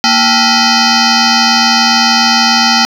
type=tone with frequency modulation; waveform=sine; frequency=1975.5 Hz; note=B6; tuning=in tune; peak=-5 dBFS; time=0.04-2.85 s; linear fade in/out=0 ms; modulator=552 Hz; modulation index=6.2; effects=tanh soft clip ceiling -2 dBFS + 7-bit